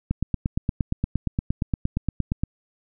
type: click train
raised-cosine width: 5 ms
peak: -10 dBFS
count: 21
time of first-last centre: 0.11-2.436 s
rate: 8.6 Hz
effects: none

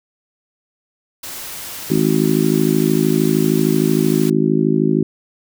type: noise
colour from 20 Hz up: white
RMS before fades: -30 dBFS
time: 1.23-4.3 s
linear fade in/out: 5 ms
type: harmonic tone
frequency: 53.1 Hz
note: G#1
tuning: 39 cents sharp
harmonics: 3 / 4 / 5 / 6 / 7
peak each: -19 / -19 / -19 / -19 / -19 dBFS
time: 1.9-5.03 s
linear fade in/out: 5 ms
type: clicks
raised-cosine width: 2 ms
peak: -23 dBFS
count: 2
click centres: 1.957 / 1.979 s
effects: none

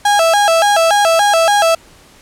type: tone with vibrato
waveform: 35% pulse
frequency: 735 Hz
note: F#5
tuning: 12 cents flat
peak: -7 dBFS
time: 0.05-1.75 s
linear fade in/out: 5 ms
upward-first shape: square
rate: 3.5 Hz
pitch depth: 190 cents each way
effects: pink hiss -44 dBFS RMS until 2.21 s + low-pass 11000 Hz 12 dB/octave

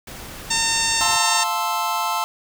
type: noise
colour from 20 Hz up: pink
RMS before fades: -36 dBFS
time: 0.07-1.17 s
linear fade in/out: 5 ms
type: harmonic tone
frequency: 907 Hz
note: A#5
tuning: 48 cents flat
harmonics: 1 / 2 / 3 / 4 / 5 / 6 / 7 / 8 / 9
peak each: -27 / -27 / -27 / -27 / -27 / -27 / -27 / -27 / -27 dBFS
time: 0.5-1.44 s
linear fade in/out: 10 ms
type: chord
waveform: square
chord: F major seventh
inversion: none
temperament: equal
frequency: 698.5 / 880 / 1046.5 / 1318.5 Hz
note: F5 / A5 / C6 / E6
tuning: 0 / 0 / 0 / 0 cents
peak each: -30 / -25 / -27 / -27 dBFS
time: 1.01-2.24 s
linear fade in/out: 0 ms
effects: none

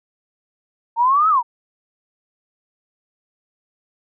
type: exponential two-way sweep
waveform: sine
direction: up then down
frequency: 904 to 1320 to 904 Hz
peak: -12 dBFS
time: 0.96-1.43 s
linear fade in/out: 50 ms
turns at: 1.29 s
effects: none

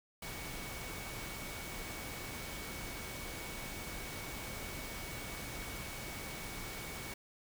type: tone in noise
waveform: sine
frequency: 2238 Hz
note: C#7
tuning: 16 cents sharp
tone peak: -50 dBFS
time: 0.22-7.14 s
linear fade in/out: 5 ms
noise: pink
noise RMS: -44 dBFS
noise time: 0.22-7.14 s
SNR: -9 dB
effects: none

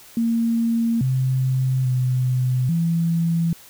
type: tone with pitch steps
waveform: sine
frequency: 230.3 / 130.4 / 127.2 / 167 Hz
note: A#3 / C3 / C3 / E3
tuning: -21 / -5 / -48 / +23 cents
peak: -17 dBFS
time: 0.17-3.53 s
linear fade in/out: 2 ms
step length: 840 ms
effects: white hiss -46 dBFS RMS until 3.69 s

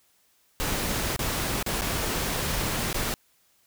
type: noise with dropouts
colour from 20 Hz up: pink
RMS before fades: -28 dBFS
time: 0.6-3.14 s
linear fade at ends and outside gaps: 0 ms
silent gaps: 1.163-1.192 / 1.627-1.663 / 1.811-1.819 / 2.929-2.944 s
effects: white hiss -65 dBFS RMS until 3.66 s

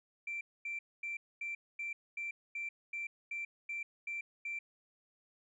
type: tone bursts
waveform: sine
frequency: 2349 Hz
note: D7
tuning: in tune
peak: -36 dBFS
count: 12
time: 0.27-4.59 s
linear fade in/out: 5 ms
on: 140 ms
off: 240 ms
effects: tanh soft clip ceiling -33 dBFS

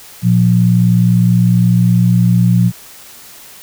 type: tone pair together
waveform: sine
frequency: 118.12 / 177.9 Hz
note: A#2 / F3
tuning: +23 / +32 cents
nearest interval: perfect fifth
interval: 709 cents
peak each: -10 dBFS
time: 0.22-2.72 s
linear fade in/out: 50 ms
effects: white hiss -37 dBFS RMS until 3.62 s

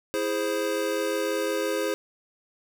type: chord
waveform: square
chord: E augmented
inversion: none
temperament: equal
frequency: 329.6 / 415.3 / 523.3 Hz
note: E4 / G#4 / B#4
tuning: 0 / 0 / 0 cents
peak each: -32 / -30 / -29 dBFS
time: 0.14-1.94 s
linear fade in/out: 0 ms
effects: none

